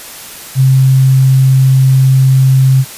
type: tone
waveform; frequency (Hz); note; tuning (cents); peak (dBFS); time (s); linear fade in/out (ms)
sine; 132.5; C3; +22; -4; 0.55-2.85; 50
effects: white hiss -29 dBFS RMS until 2.97 s + resampled to 32000 Hz